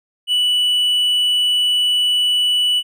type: tone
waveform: triangle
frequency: 2960 Hz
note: F#7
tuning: in tune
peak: -12 dBFS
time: 0.27-2.83 s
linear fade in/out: 50 ms
effects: none